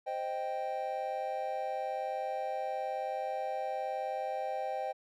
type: chord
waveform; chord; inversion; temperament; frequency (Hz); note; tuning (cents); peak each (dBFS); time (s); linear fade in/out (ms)
triangle; C minor; none; equal; 523.3 / 622.3 / 784; C5 / Eb5 / G5; 0 / 0 / 0; -37 / -37 / -34; 0.06-4.93; 20
effects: none